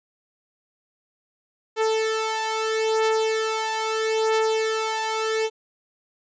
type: beating tone pair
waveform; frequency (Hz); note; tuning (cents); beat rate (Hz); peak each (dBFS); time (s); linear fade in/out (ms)
sawtooth; 440.7 / 441.47; A4 / A4; +3 / +6; 0.77; -19 / -22; 1.76-5.5; 50
effects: resampled to 16000 Hz